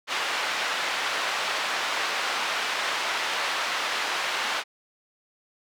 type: band-pass noise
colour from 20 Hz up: pink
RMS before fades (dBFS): -28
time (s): 0.07-4.64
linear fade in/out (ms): 50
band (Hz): 910 to 3900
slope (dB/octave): 12
effects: none